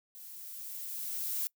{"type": "noise with level ramp", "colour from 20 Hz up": "violet", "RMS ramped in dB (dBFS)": [-49, -33], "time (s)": [0.15, 1.47], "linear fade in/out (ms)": 0, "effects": ["noise-tail reverb RT60 0.1 s tail -24 dB re dry"]}